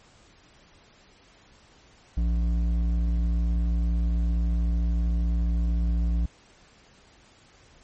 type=tone with hard clipping; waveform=sine; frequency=57.8 Hz; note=A#1; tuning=14 cents flat; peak=-23 dBFS; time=2.17-6.26 s; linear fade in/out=5 ms; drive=8 dB; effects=pink hiss -56 dBFS RMS until 7.83 s + MP3 32 kbps